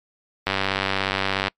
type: click train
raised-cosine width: 0.3 ms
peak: -5 dBFS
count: 99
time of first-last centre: 0.47-1.481 s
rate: 96.9 Hz
effects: noise-tail reverb RT60 0.1 s tail -26 dB re dry + MP3 96 kbps